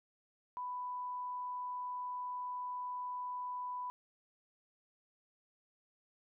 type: tone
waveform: sine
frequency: 993 Hz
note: B5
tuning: 9 cents sharp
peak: -38 dBFS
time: 0.57-3.9 s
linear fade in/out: 0 ms
effects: none